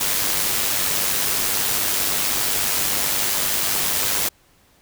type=noise with amplitude modulation; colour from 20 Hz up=white; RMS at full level=-19 dBFS; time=0-4.29 s; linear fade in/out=10 ms; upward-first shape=sine; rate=100 Hz; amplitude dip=50%; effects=pink hiss -57 dBFS RMS until 4.81 s